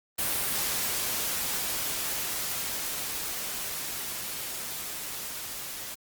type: noise with level ramp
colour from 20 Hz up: white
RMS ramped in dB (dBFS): -28 to -38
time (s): 0.18-5.95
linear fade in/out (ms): 10
effects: Opus 32 kbps